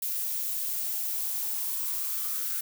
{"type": "noise with high-pass filter sweep", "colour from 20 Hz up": "violet", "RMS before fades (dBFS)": -31, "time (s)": [0.02, 2.61], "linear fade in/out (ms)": 5, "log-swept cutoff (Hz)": [460, 1400], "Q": 5.7, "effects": []}